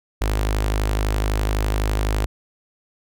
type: tone with notch filter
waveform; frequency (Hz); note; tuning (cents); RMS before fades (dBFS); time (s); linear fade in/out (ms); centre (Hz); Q
sawtooth; 51.91; G#1; 0; -21; 0.21-2.26; 5; 170; 1.1
effects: none